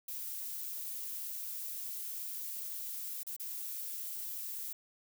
violet noise with dropouts, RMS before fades -41 dBFS, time 0.08-4.73 s, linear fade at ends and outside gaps 5 ms, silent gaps 3.233-3.267 / 3.365-3.397 s, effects none

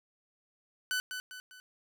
sawtooth tone with echo, 1500 Hz, F#6, 23 cents sharp, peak -26 dBFS, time 0.91-1 s, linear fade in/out 0 ms, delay 200 ms, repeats 3, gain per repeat -7 dB, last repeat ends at 1.6 s, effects none

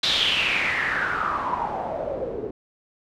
white noise with low-pass filter sweep, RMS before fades -25 dBFS, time 0.03-2.51 s, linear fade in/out 5 ms, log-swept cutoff 3900 to 400 Hz, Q 6.4, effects none

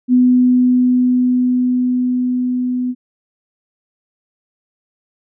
sine tone with level ramp, 250 Hz, B3, 21 cents sharp, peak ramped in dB -7 to -16 dBFS, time 0.08-2.95 s, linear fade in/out 50 ms, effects none

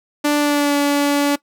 sawtooth tone with pitch glide, 293.7 to 286.5 Hz, D4 to D4, 0 to -43 cents, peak -10 dBFS, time 0.24-1.36 s, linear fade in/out 10 ms, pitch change -43 cents, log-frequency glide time 0.38-0.76 s, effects noise-tail reverb RT60 0.1 s tail -19 dB re dry

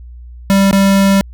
square tone with dropouts, 196 Hz, G3, in tune, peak -8 dBFS, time 0.5-1.21 s, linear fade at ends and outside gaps 0 ms, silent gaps 0.711-0.729 s, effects added 60 Hz sine -30 dBFS peak until 1.33 s

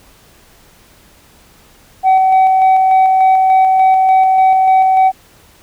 sine tone with tremolo, 758 Hz, F#5, 42 cents sharp, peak -3 dBFS, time 2.03-5.12 s, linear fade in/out 50 ms, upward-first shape square, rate 3.4 Hz, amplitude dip 30%, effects tanh soft clip ceiling -5 dBFS + pink hiss -46 dBFS RMS until 5.62 s

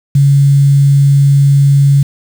sine tone with quantisation, 140 Hz, C#3, 18 cents sharp, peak -4 dBFS, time 0.15-2.03 s, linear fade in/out 5 ms, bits 5, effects none

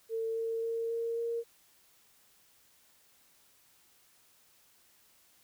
sine tone with pitch steps, 450.5 / 454.2 / 457.8 / 461.6 / 465.3 Hz, A4 / A#4 / A#4 / A#4 / A#4, +41 / -45 / -31 / -17 / -3 cents, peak -31 dBFS, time 0.09-1.44 s, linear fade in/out 50 ms, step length 270 ms, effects white hiss -65 dBFS RMS until 5.43 s

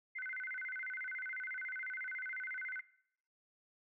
sine tone with vibrato, 1778 Hz, A6, 18 cents sharp, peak -40 dBFS, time 0.15-2.81 s, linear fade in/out 10 ms, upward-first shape square, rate 14 Hz, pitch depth 280 cents each way, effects noise-tail reverb RT60 0.7 s tail -19 dB re dry

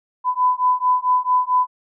sine beating tone pair, 1000 / 1004.5 Hz, B5 / B5, +21 / +29 cents, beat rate 4.5 Hz, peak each -18 dBFS, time 0.24-1.67 s, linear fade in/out 50 ms, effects none

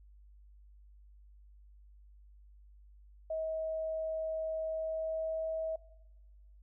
sine tone with pitch glide, 638 to 642.4 Hz, D#5 to E5, +43 to -45 cents, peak -33 dBFS, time 3.3-5.76 s, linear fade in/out 5 ms, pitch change +12 cents, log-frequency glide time 4.62-5.49 s, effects noise-tail reverb RT60 1.0 s tail -18 dB re dry + added 50 Hz sine -55 dBFS peak until 6.62 s

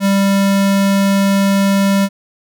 square tone, 197 Hz, G3, 9 cents sharp, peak -11 dBFS, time 0-2.09 s, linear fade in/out 50 ms, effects none

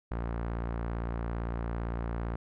sawtooth tone with low-pass filter, 57.7 Hz, A#1, 17 cents flat, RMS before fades -34 dBFS, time 0.11-2.36 s, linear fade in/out 5 ms, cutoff 1400 Hz, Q 1.2, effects none

